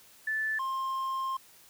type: tone pair in turn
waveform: sine / triangle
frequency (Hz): 1751 / 1059.6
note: A6 / C6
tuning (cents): -9 / +22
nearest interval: major sixth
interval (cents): 869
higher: first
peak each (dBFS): -28 / -28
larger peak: neither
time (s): 0.27-0.59 / 0.59-1.37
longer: second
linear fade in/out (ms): 5
effects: white hiss -57 dBFS RMS until 1.69 s